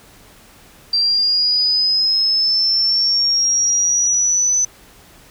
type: linear sweep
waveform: sine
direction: up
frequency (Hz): 4700 to 6050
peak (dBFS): -13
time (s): 0.93-4.65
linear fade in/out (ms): 5
effects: pink hiss -46 dBFS RMS until 5.3 s